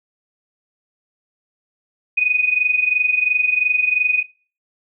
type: tone with amplitude modulation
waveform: sine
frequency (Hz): 2489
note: D#7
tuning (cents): 0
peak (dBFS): -11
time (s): 2.17-4.23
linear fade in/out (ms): 10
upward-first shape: sine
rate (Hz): 22.9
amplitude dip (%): 75
effects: noise-tail reverb RT60 0.4 s tail -20 dB re dry